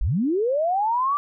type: linear sweep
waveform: sine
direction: up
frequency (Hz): 30.87 to 1174.7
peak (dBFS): -19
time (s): 0.01-1.17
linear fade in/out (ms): 0
effects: none